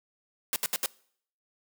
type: noise bursts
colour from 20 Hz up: white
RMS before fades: -28 dBFS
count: 4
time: 0.53-0.86 s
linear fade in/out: 0 ms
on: 30 ms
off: 70 ms
effects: noise-tail reverb RT60 0.6 s tail -23 dB re dry + high-pass 200 Hz 12 dB/octave